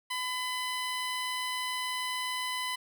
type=tone; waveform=15% pulse; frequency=1007 Hz; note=B5; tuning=33 cents sharp; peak=-25 dBFS; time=0.1-2.76 s; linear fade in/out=10 ms; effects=none